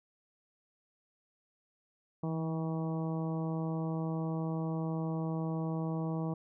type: harmonic tone with a mistuned harmonic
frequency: 160.7 Hz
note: E3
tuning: 44 cents flat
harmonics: 1 / 2 / 3 / 4 / 5 / 6 / 7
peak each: -33 / -39 / -43 / -45 / -47 / -49 / -50 dBFS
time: 2.23-6.34 s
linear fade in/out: 5 ms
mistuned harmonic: 1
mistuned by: +24 cents
effects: none